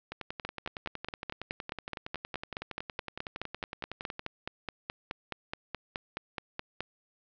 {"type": "two click trains", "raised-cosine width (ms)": 0.3, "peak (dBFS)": [-21, -18], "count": [45, 31], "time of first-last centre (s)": [[0.12, 4.194], [0.45, 6.806]], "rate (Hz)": [10.8, 4.72], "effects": ["low-pass 5000 Hz 12 dB/octave"]}